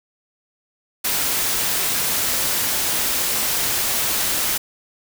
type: noise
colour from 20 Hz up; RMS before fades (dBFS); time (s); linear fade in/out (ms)
white; -21; 1.04-4.58; 10
effects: none